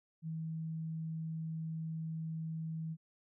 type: tone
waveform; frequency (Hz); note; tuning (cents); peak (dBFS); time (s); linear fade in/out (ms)
sine; 160.8; E3; -43; -37; 0.22-2.97; 50
effects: none